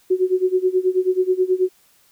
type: tone with tremolo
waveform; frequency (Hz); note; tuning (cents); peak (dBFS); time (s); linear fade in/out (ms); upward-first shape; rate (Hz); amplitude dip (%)
sine; 370; F#4; 0; -12; 0.1-1.69; 10; sine; 9.3; 90
effects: white hiss -57 dBFS RMS until 2.11 s